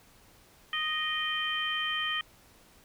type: harmonic tone with a mistuned harmonic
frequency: 622.3 Hz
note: D#5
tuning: in tune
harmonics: 2 / 3 / 4 / 5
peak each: -36 / -33 / -39 / -32 dBFS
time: 0.73-2.21 s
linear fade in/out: 2 ms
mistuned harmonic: 4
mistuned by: -31 cents
effects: pink hiss -59 dBFS RMS until 2.84 s